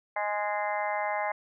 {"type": "harmonic tone with a mistuned harmonic", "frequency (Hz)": 207.7, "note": "G#3", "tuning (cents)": 0, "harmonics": [3, 4, 5, 6, 7, 8, 9, 10], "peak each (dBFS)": [-33, -31, -36, -44, -45, -41, -42, -36], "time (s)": [0.16, 1.32], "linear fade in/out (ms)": 5, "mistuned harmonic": 9, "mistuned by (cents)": -33, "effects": []}